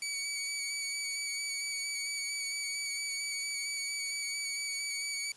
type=tone with vibrato; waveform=15% pulse; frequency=2266 Hz; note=C#7; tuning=37 cents sharp; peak=-27 dBFS; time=0.02-5.32 s; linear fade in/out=2 ms; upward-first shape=square; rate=4.4 Hz; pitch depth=14 cents each way; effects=white hiss -57 dBFS RMS until 5.36 s + resampled to 24000 Hz